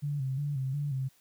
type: tone with vibrato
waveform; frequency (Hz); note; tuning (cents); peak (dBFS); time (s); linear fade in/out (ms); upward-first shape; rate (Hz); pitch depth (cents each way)
sine; 138.59; C#3; 0; -29; 0.02-1.09; 20; square; 2.8; 79
effects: white hiss -65 dBFS RMS until 1.2 s